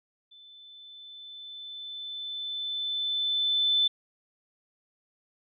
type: tone with level ramp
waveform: sine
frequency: 3520 Hz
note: A7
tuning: in tune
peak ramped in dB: -50 to -20 dBFS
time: 0.31-3.88 s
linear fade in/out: 10 ms
effects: none